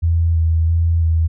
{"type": "tone with vibrato", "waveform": "sine", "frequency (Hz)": 82.41, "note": "E2", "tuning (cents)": 0, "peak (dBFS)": -12, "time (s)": [0.02, 1.28], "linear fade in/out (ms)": 20, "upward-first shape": "square", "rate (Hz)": 1.5, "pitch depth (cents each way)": 20, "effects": []}